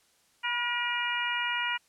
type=harmonic tone with a mistuned harmonic; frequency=478.1 Hz; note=A#4; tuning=44 cents sharp; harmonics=2 / 3 / 4 / 5 / 6; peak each=-34 / -34 / -34 / -34 / -34 dBFS; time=0.43-1.78 s; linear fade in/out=20 ms; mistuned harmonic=2; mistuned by=+27 cents; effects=white hiss -66 dBFS RMS until 1.88 s + low-pass 10000 Hz 12 dB/octave